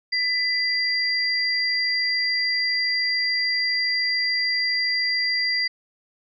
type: tone pair together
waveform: sine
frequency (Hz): 2000 / 4753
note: B6 / D8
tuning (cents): +21 / +20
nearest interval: octave + minor third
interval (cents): 1499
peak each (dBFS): -23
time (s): 0.12-5.68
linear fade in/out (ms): 10
effects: none